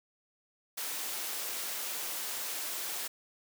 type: high-pass noise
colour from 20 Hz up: white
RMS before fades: -37 dBFS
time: 0.77-3.08 s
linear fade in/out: 10 ms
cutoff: 330 Hz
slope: 12 dB/octave
effects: none